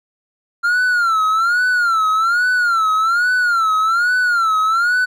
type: tone with vibrato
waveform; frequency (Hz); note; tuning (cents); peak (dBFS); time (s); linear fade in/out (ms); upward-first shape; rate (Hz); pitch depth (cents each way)
triangle; 1381; F6; -20; -11; 0.63-5.06; 20; sine; 1.2; 140
effects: none